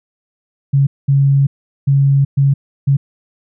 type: tone bursts at uneven times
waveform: sine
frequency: 138.59 Hz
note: C#3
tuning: in tune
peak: -8 dBFS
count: 5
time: 0.73-0.87 / 1.08-1.47 / 1.87-2.25 / 2.37-2.54 / 2.87-2.97 s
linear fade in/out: 10 ms
effects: none